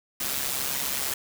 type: noise with amplitude modulation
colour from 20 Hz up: white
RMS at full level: -26 dBFS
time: 0.2-1.14 s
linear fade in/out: 5 ms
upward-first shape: sine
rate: 135 Hz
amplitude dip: 65%
effects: none